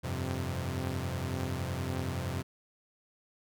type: chord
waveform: sawtooth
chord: F suspended second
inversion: none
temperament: equal with one note detuned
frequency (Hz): 87.31 / 98 / 130.06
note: F2 / G2 / C3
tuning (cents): 0 / 0 / -10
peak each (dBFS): -32 / -35 / -32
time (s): 0.03-2.43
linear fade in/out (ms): 20
effects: none